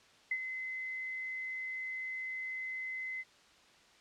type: tone with ADSR envelope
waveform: sine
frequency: 2046 Hz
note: C7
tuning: 39 cents flat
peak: -29 dBFS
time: 0.31-3.24 s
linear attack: 5 ms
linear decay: 58 ms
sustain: -8 dB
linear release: 38 ms
effects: white hiss -62 dBFS RMS until 4 s + low-pass 5000 Hz 12 dB/octave